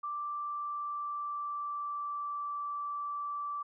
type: tone with pitch glide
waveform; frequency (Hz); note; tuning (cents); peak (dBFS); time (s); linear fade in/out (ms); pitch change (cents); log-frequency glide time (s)
sine; 1174.7 to 1163.2; D6 to D6; 0 to -17; -34; 0.03-3.63; 10; -17; 0.26-2.62
effects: none